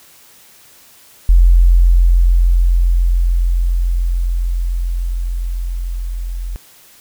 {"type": "tone with level ramp", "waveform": "sine", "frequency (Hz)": 43.51, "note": "F1", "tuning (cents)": -6, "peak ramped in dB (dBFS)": [-4, -20], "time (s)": [1.29, 6.56], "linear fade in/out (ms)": 0, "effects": ["white hiss -45 dBFS RMS until 7 s"]}